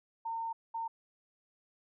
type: tone bursts at uneven times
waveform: sine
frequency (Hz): 911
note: A#5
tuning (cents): -40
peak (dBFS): -34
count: 2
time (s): 0.25-0.53 / 0.74-0.88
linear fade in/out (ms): 10
effects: none